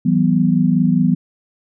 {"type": "chord", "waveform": "sine", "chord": "E suspended second", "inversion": "none", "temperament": "equal with one note detuned", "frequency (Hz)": [164.81, 189.76, 246.9], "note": ["E3", "F#3", "B3"], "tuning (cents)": [0, 44, 0], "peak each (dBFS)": -16, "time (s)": [0.05, 1.15], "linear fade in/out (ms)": 10, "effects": []}